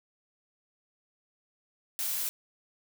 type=noise; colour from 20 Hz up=blue; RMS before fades=-32 dBFS; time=1.99-2.29 s; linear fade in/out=0 ms; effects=none

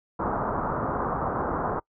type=low-pass noise; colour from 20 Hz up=white; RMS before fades=-28 dBFS; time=0.19-1.8 s; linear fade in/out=10 ms; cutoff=1300 Hz; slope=48 dB/octave; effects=noise-tail reverb RT60 0.1 s tail -25 dB re dry

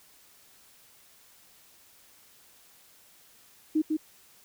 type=tone with echo; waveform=sine; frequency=311.1 Hz; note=D#4; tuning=in tune; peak=-21 dBFS; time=3.75-3.82 s; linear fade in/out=10 ms; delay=150 ms; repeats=1; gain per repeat=-3 dB; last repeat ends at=3.97 s; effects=white hiss -58 dBFS RMS until 4.44 s

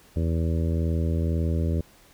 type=harmonic tone; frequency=82 Hz; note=E2; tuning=9 cents flat; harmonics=1 / 2 / 3 / 4 / 5 / 6 / 7; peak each=-23 / -29 / -33 / -35 / -37 / -39 / -40 dBFS; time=0.16-1.81 s; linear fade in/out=5 ms; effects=pink hiss -55 dBFS RMS until 2.13 s

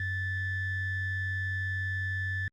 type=ring-modulated tone; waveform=triangle; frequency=828 Hz; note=G#5; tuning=5 cents flat; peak=-23 dBFS; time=0-2.48 s; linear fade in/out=2 ms; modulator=922 Hz; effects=tanh soft clip ceiling -25 dBFS + Opus 32 kbps

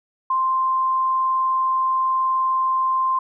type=tone; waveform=sine; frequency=1046.5 Hz; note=C6; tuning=in tune; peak=-17 dBFS; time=0.3-3.19 s; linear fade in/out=5 ms; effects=none

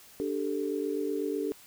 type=chord; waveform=sine; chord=D suspended fourth; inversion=none; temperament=equal; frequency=293.7 / 392 / 440 Hz; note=D4 / G4 / A4; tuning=0 / 0 / 0 cents; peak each=-33 dBFS; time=0.2-1.52 s; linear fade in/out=0 ms; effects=white hiss -54 dBFS RMS until 1.66 s

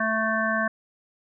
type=harmonic tone; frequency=220.6 Hz; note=A3; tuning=5 cents sharp; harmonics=1 / 3 / 5 / 7 / 8; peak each=-29 / -28 / -29 / -27 / -29 dBFS; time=0-0.68 s; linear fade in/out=5 ms; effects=none

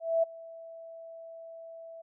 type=tone with ADSR envelope; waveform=sine; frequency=659.3 Hz; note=E5; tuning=in tune; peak=-21 dBFS; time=0-2.02 s; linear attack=230 ms; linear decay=12 ms; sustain=-22 dB; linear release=11 ms; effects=none

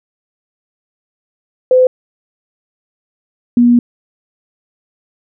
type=tone pair in turn; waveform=sine; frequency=510 / 240.7 Hz; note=C5 / B3; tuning=-44 / -44 cents; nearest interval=octave + minor second; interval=1300 cents; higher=first; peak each=-5 dBFS; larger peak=neither; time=1.71-1.87 / 3.57-3.79 s; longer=second; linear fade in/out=2 ms; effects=none

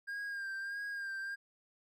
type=tone with vibrato; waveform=triangle; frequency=1607 Hz; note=G6; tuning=43 cents sharp; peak=-36 dBFS; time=0.07-1.36 s; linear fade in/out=20 ms; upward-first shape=sine; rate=1.6 Hz; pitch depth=38 cents each way; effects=none

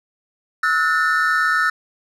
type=tone cluster; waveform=triangle; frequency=1300 / 1457 / 1786 Hz; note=E6 / F#6 / A6; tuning=-24 / -27 / +25 cents; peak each=-18 dBFS; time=0.63-1.7 s; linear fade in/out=5 ms; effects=none

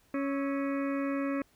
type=harmonic tone with a mistuned harmonic; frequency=277.2 Hz; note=C#4; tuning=in tune; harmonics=1 / 2 / 4 / 5 / 6 / 7 / 8 / 9; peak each=-30 / -36 / -42 / -44 / -46 / -47 / -48 / -49 dBFS; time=0.14-1.42 s; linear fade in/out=2 ms; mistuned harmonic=5; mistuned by=-96 cents; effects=pink hiss -66 dBFS RMS until 1.55 s

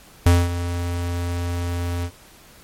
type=tone with ADSR envelope; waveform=square; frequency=87.1 Hz; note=F2; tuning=4 cents flat; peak=-10 dBFS; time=0.26-2.11 s; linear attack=3 ms; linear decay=220 ms; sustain=-13 dB; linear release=71 ms; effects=pink hiss -48 dBFS RMS until 2.63 s + MP3 64 kbps

